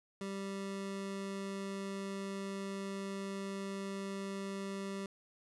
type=tone; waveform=25% pulse; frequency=196 Hz; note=G3; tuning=in tune; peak=-35 dBFS; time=0.21-5.06 s; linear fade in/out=2 ms; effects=resampled to 24000 Hz